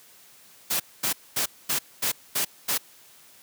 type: noise bursts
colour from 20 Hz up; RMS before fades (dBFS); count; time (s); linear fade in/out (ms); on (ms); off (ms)
white; -25; 7; 0.7-2.78; 10; 100; 230
effects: white hiss -53 dBFS RMS until 3.42 s + high-pass 100 Hz 12 dB/octave